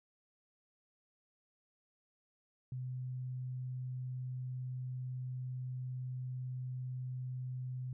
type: tone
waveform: sine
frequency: 127.3 Hz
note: C3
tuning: 47 cents flat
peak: -38 dBFS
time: 2.72-7.93 s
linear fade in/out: 2 ms
effects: none